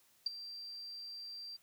sine tone with ADSR envelope, 4709 Hz, D8, 4 cents sharp, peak -28 dBFS, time 0.26-1.57 s, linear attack 6 ms, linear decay 14 ms, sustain -16 dB, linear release 13 ms, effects white hiss -69 dBFS RMS until 1.62 s

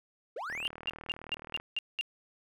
triangle linear sweep, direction up, 394.2 to 3193 Hz, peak -34 dBFS, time 0.36-0.68 s, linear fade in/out 5 ms
click train, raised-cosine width 0.5 ms, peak -29 dBFS, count 44, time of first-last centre 0.5-1.6 s, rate 39.1 Hz
sine tone bursts, 2795 Hz, F7, 1 cent sharp, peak -29 dBFS, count 7, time 0.65-2.011 s, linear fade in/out 0 ms, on 23 ms, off 200 ms
effects none

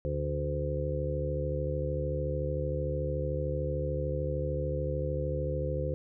harmonic tone with a mistuned harmonic, 73.42 Hz, D2, in tune, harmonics 1 / 2 / 4 / 5 / 6 / 7, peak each -34 / -34 / -43 / -40 / -41 / -34 dBFS, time 0.05-5.94 s, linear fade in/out 0 ms, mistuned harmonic 1, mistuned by +28 cents, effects none

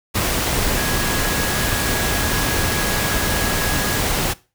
sine tone in noise, 1661.2 Hz, G#6, in tune, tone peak -27 dBFS, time 0.76-4.01 s, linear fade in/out 20 ms, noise pink, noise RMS -20 dBFS, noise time 0.14-4.34 s, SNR -10 dB, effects noise-tail reverb RT60 0.3 s tail -19 dB re dry

